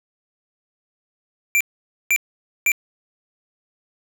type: tone bursts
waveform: square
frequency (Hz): 2355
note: D7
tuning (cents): +4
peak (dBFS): -15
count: 3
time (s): 1.55-2.718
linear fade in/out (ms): 0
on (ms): 56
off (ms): 500
effects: none